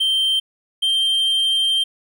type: tone pair in turn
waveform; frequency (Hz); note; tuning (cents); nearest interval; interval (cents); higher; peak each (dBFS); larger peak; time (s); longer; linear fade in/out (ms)
triangle; 3136 / 3154; G7 / G7; 0 / +10; unison; 10; second; -14; neither; 0-0.4 / 0.82-1.84; second; 10
effects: none